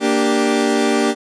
30% pulse chord, G minor, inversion first, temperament equal, 233.1 / 293.7 / 392 Hz, Bb3 / D4 / G4, 0 / 0 / 0 cents, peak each -16 dBFS, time 0-1.15 s, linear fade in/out 50 ms, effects resampled to 22050 Hz

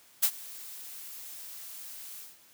blue noise with ADSR envelope, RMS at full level -22 dBFS, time 0.22-2.38 s, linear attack 16 ms, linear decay 67 ms, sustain -22 dB, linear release 190 ms, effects white hiss -59 dBFS RMS until 2.53 s + high-pass 100 Hz 12 dB/octave

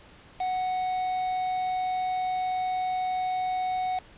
triangle tone with quantisation, 740 Hz, F#5, in tune, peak -24 dBFS, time 0.4-3.99 s, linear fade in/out 5 ms, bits 6, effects pink hiss -52 dBFS RMS until 4.17 s + resampled to 8000 Hz

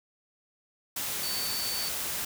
sine tone in noise, 4521 Hz, C#8, 33 cents sharp, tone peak -33 dBFS, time 1.23-1.89 s, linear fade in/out 5 ms, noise white, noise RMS -33 dBFS, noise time 0.96-2.25 s, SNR -3 dB, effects none

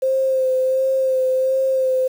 sine tone with vibrato, 523.3 Hz, C5, in tune, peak -15 dBFS, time 0.02-2.08 s, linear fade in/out 10 ms, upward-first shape sine, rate 1.4 Hz, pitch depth 23 cents each way, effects 7-bit

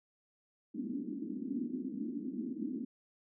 white band-pass noise, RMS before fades -39 dBFS, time 0.74-2.85 s, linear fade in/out 10 ms, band 220 to 290 Hz, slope 48 dB/octave, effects none

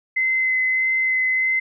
sine tone with vibrato, 2050 Hz, C7, 36 cents flat, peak -17 dBFS, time 0.16-1.6 s, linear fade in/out 10 ms, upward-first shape sine, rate 1.6 Hz, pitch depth 10 cents each way, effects none

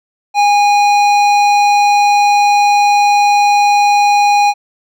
sine tone with hard clipping, 820 Hz, G#5, 22 cents flat, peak -9 dBFS, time 0.34-4.54 s, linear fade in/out 50 ms, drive 13 dB, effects none

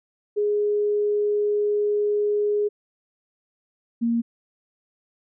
sine tone pair in turn, 415.3 / 233.1 Hz, G#4 / A#3, 0 / 0 cents, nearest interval minor seventh, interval 1000 cents, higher first, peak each -19 dBFS, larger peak neither, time 0.36-2.69 / 4.01-4.22 s, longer first, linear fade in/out 20 ms, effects none

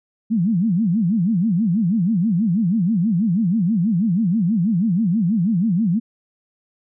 sine tone with vibrato, 196 Hz, G3, in tune, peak -15 dBFS, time 0.3-6 s, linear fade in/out 20 ms, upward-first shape sine, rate 6.2 Hz, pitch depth 300 cents each way, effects none

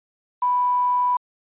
sine tone with quantisation, 987.8 Hz, B5, in tune, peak -17 dBFS, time 0.42-1.17 s, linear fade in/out 5 ms, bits 7, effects resampled to 8000 Hz

